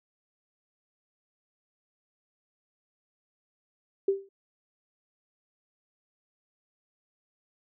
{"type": "tone with exponential decay", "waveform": "sine", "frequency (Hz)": 392, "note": "G4", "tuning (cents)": 0, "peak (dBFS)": -18, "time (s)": [4.08, 4.29], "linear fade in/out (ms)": 5, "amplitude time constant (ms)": 44, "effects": []}